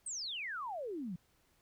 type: exponential sweep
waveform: sine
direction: down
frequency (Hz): 8700 to 163.1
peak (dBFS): -38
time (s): 0.06-1.16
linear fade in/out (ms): 5
effects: pink hiss -72 dBFS RMS until 1.61 s